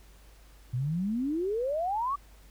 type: exponential sweep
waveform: sine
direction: up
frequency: 117.6 to 1174.7 Hz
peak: -27 dBFS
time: 0.73-2.16 s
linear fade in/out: 10 ms
effects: added 50 Hz sine -52 dBFS peak until 2.5 s + pink hiss -60 dBFS RMS until 2.5 s